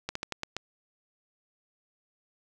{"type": "slowing click train", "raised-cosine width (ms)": 0.2, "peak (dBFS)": -15, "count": 6, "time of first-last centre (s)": [0.09, 0.566], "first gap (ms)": 64, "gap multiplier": 1.2, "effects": []}